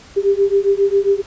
sine beating tone pair, 393.2 / 400.6 Hz, G4 / G4, +5 / +38 cents, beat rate 7.4 Hz, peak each -15 dBFS, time 0.16-1.22 s, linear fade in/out 20 ms, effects pink hiss -42 dBFS RMS until 1.26 s + resampled to 16000 Hz

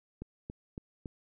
click train, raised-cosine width 3 ms, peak -27 dBFS, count 4, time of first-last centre 0.22-1.058 s, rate 3.58 Hz, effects none

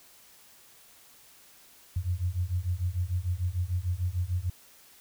sine beating tone pair, 86.3 / 93 Hz, F2 / F#2, -20 / +9 cents, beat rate 6.7 Hz, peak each -30 dBFS, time 1.96-4.5 s, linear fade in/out 5 ms, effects white hiss -56 dBFS RMS until 5 s

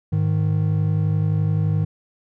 triangle tone pair together, 103.92 / 155.56 Hz, G#2 / D#3, +2 / 0 cents, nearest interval perfect fifth, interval 698 cents, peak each -18 dBFS, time 0.12-1.85 s, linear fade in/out 10 ms, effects none

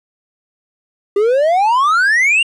triangle exponential sweep, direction up, 392 to 2853 Hz, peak -8 dBFS, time 1.16-2.43 s, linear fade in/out 5 ms, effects resampled to 24000 Hz + 8-bit

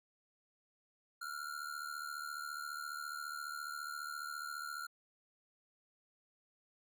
square ring-modulated tone, 1396.9 Hz, F6, in tune, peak -39 dBFS, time 1.21-4.87 s, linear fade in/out 10 ms, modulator 37.3 Hz, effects none

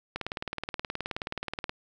click train, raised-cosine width 0.3 ms, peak -16 dBFS, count 30, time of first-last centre 0.16-1.694 s, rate 18.9 Hz, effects none

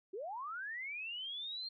sine linear sweep, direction up, 349.4 to 4236 Hz, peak -40 dBFS, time 0.13-1.69 s, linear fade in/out 10 ms, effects none

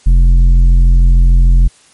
sine tone with tanh clipping, 43.36 Hz, F1, 12 cents flat, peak -5 dBFS, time 0.06-1.68 s, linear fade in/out 10 ms, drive 8 dB, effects white hiss -46 dBFS RMS until 1.93 s + MP3 48 kbps

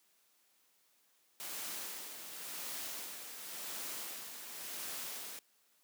white noise with tremolo, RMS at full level -42 dBFS, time 1.4-5.39 s, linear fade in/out 0 ms, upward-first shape sine, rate 0.92 Hz, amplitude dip 50%, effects white hiss -72 dBFS RMS until 5.83 s + high-pass 200 Hz 12 dB/octave

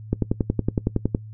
click train, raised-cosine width 3 ms, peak -7 dBFS, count 12, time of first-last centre 0.13-1.149 s, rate 10.8 Hz, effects noise-tail reverb RT60 0.1 s tail -20 dB re dry + added 108 Hz sine -36 dBFS peak until 1.33 s

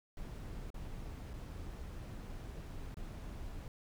brown noise with dropouts, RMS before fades -45 dBFS, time 0.17-3.68 s, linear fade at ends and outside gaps 1 ms, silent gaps 0.703-0.743 / 1.334-1.338 / 2.944-2.969 s, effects none

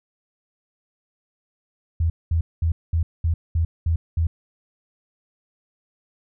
sine tone bursts, 82.41 Hz, E2, in tune, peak -17 dBFS, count 8, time 2-4.27 s, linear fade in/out 5 ms, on 100 ms, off 210 ms, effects none

